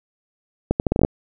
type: accelerating click train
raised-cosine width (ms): 2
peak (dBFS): -4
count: 9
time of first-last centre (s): 0.71-1.049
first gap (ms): 89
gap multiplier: 0.77
effects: none